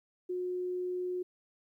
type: tone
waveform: sine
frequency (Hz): 362.1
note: F#4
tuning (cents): -37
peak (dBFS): -32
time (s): 0.29-1.23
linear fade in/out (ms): 10
effects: 12-bit